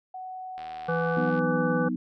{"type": "tone with pitch glide", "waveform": "sine", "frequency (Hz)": [745, 736], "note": ["F#5", "F#5"], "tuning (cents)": [12, -9], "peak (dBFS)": -35, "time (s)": [0.14, 1.3], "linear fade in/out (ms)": 5, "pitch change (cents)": -21, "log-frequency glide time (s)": [0.73, 1.1]}
{"type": "click train", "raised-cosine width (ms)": 0.3, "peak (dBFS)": -29, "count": 65, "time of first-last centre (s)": [0.58, 1.39], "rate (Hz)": 79}
{"type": "harmonic tone", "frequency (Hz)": 166.1, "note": "E3", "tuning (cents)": 13, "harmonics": [1, 3, 5, 7, 9], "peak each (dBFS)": [-29, -27, -35, -34, -32], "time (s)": [0.88, 1.89], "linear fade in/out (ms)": 10}
{"type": "chord", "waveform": "sine", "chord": "B major", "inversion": "second", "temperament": "equal", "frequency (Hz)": [185, 246.9, 311.1], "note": ["F#3", "B3", "D#4"], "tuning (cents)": [0, 0, 0], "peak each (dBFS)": [-32, -28, -33], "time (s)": [1.17, 1.96], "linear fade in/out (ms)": 2}
{"effects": []}